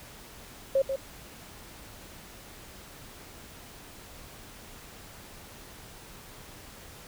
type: tone with echo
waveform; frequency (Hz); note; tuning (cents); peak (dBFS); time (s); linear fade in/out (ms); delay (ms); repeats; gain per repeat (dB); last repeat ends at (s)
sine; 540; C#5; -45; -20; 0.75-0.82; 5; 140; 1; -7; 0.96
effects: pink hiss -48 dBFS RMS until 7.07 s